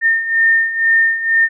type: beating tone pair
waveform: sine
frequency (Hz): 1816 / 1818.1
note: A#6 / A#6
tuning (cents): -46 / -44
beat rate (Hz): 2.1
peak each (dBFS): -17 / -12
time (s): 0.01-1.49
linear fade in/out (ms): 50
effects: none